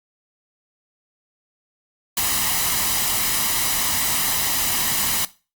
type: noise with comb filter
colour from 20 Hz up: white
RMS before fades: -21 dBFS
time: 2.17-5.25 s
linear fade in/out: 2 ms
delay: 1 ms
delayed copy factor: +0.5
effects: noise-tail reverb RT60 0.3 s tail -17 dB re dry + Opus 48 kbps